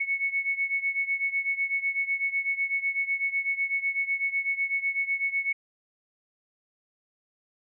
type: beating tone pair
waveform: sine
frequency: 2207 / 2215 Hz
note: C#7 / C#7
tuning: -8 / -2 cents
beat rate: 8 Hz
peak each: -27 / -30 dBFS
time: 0-5.53 s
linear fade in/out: 10 ms
effects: none